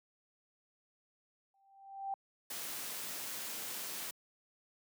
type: tone with exponential growth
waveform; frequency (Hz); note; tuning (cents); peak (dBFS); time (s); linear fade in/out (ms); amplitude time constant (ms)
sine; 784; G5; 0; -33; 1.54-2.14; 2; 130
type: noise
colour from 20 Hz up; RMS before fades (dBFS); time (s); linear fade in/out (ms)
white; -42; 2.5-4.11; 5
effects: high-pass 150 Hz 12 dB/octave